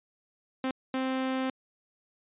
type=tone bursts at uneven times; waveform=sawtooth; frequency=261.6 Hz; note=C4; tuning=in tune; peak=-24 dBFS; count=2; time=0.64-0.71 / 0.94-1.5 s; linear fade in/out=2 ms; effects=resampled to 8000 Hz